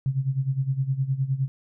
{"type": "tone with tremolo", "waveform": "sine", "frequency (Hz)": 134.2, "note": "C3", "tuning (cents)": 44, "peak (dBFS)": -19, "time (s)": [0.06, 1.48], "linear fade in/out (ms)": 0, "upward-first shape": "sine", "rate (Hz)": 9.7, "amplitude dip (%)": 80, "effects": []}